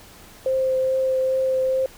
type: tone with vibrato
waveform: sine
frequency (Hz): 523.3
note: C5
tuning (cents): 0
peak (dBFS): -18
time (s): 0.46-1.86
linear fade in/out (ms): 2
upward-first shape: triangle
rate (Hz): 2.4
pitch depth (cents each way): 11
effects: pink hiss -46 dBFS RMS until 1.97 s